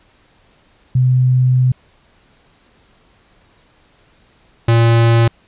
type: tone pair in turn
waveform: sine / square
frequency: 127.4 / 115.87 Hz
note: C3 / A#2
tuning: -46 / -10 cents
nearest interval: major second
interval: 164 cents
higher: first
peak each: -9 dBFS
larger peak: neither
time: 0.95-1.72 / 4.68-5.28 s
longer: first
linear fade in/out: 5 ms
effects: pink hiss -53 dBFS RMS until 5.47 s + resampled to 8000 Hz